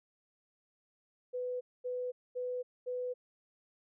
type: tone bursts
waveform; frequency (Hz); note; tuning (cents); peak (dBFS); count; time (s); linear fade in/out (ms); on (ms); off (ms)
sine; 498.2; B4; +15; -34; 4; 1.33-3.14; 20; 280; 230
effects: none